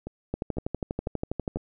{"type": "two click trains", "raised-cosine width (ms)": 2, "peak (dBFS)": [-15, -22], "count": [16, 4], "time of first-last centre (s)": [[0.34, 1.56], [0.07, 1.57]], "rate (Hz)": [12.3, 2], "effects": []}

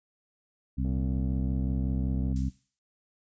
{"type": "harmonic tone", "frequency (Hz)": 65.41, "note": "C2", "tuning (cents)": 0, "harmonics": [1, 2, 3, 4], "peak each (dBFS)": [-29, -32, -34, -35], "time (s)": [0.77, 2.5], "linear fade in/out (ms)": 20}
{"type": "click train", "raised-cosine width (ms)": 2, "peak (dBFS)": -33, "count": 172, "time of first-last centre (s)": [0.85, 2.324], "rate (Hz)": 116}
{"type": "noise with exponential decay", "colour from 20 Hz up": "violet", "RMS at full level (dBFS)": -40, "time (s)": [2.36, 2.79], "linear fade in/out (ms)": 1, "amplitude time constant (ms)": 92}
{"effects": ["noise-tail reverb RT60 0.3 s tail -21 dB re dry", "resampled to 16000 Hz"]}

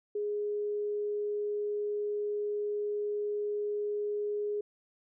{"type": "tone", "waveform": "sine", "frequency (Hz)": 415.2, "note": "G#4", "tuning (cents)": 0, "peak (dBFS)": -30, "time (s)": [0.15, 4.61], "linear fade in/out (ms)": 5, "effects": []}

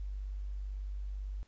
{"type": "tone", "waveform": "sine", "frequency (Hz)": 49, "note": "G1", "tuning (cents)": 0, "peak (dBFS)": -36, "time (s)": [0, 1.43], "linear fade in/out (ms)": 0, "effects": ["pink hiss -69 dBFS RMS until 1.47 s", "resampled to 16000 Hz"]}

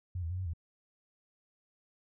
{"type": "tone with pitch steps", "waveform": "sine", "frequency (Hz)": [90.4, 82.1, 90.9, 93.4, 82.8], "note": ["F#2", "E2", "F#2", "F#2", "E2"], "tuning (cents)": [-40, -6, -30, 17, 8], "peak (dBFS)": -33, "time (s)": [0.15, 0.535], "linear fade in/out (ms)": 5, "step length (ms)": 77, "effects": []}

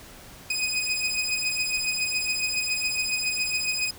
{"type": "beating tone pair", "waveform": "20% pulse", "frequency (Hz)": [2500, 2507.2], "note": ["D#7", "D#7"], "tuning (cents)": [8, 13], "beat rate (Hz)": 7.2, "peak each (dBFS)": -23, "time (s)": [0.5, 3.91], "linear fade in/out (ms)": 5, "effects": ["pink hiss -46 dBFS RMS until 3.98 s"]}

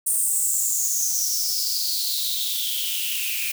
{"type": "noise with high-pass filter sweep", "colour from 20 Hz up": "blue", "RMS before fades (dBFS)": -24, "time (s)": [0.06, 3.52], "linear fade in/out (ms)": 10, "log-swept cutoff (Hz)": [9100, 2400], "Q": 7.7, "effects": []}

